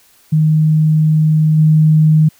sine tone with level steps, 155.56 Hz, D#3, in tune, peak -8 / -6 dBFS, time 0.32-2.29 s, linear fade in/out 10 ms, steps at 1.57 s, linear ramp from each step 20 ms, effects white hiss -50 dBFS RMS until 2.39 s

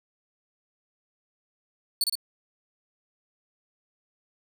sawtooth tone with echo, 4447 Hz, C#8, 5 cents sharp, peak -18 dBFS, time 2.01-2.04 s, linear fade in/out 2 ms, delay 57 ms, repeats 2, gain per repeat -3 dB, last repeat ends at 2.154 s, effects none

